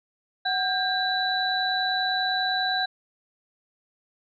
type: tone cluster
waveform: sine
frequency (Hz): 745 / 1600 / 3955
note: F#5 / G6 / B7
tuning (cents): +12 / +35 / +2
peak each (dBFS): -27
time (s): 0.45-2.86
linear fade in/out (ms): 10
effects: none